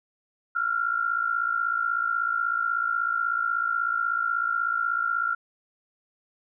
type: tone pair together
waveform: sine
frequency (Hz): 1359 / 1415.3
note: F6 / F6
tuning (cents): -48 / +23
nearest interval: minor second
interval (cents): 71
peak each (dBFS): -26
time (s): 0.55-5.35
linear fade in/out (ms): 10
effects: none